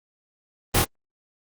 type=noise with echo; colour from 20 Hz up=pink; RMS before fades=-19 dBFS; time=0.74-0.8 s; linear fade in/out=10 ms; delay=25 ms; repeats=2; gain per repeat=-2 dB; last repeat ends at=0.85 s; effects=Opus 24 kbps